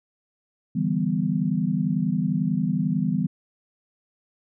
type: chord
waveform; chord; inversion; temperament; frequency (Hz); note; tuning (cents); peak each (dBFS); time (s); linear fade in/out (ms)
sine; E minor seventh; third; equal; 146.83 / 164.81 / 196 / 246.9; D3 / E3 / G3 / B3; 0 / 0 / 0 / 0; -30 / -25 / -25 / -27; 0.75-3.27; 10
effects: none